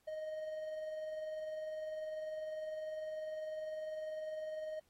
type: tone with tremolo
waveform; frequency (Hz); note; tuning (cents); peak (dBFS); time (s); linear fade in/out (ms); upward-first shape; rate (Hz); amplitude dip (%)
triangle; 622.3; D#5; 0; -36; 0.07-4.8; 10; triangle; 20; 40
effects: pink hiss -75 dBFS RMS until 4.89 s + AAC 48 kbps